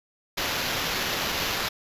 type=noise with sample-and-hold; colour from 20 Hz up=blue; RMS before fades=-28 dBFS; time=0.37-1.69 s; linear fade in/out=10 ms; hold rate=8820 Hz; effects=resampled to 32000 Hz